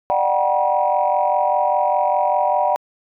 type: tone cluster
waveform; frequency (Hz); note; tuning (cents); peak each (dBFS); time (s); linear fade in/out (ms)
sine; 595 / 733 / 778 / 962; D5 / F#5 / G5 / B5; +22 / -16 / -13 / -46; -20; 0.1-2.76; 0
effects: tanh soft clip ceiling -6 dBFS